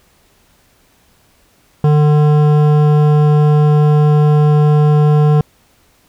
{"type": "tone with hard clipping", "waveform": "sine", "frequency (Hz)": 149.6, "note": "D3", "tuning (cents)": 32, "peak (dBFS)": -9, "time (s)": [1.84, 5.41], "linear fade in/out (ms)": 2, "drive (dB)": 13, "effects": ["pink hiss -53 dBFS RMS until 6.08 s"]}